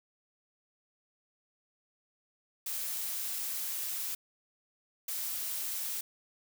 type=noise bursts at uneven times; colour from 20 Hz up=blue; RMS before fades=-36 dBFS; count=2; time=2.66-4.15 / 5.08-6.01 s; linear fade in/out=5 ms; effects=none